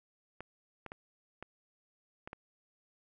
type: clicks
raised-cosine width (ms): 0.5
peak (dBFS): -28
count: 6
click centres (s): 0.406 / 0.863 / 0.919 / 1.426 / 2.275 / 2.331
effects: none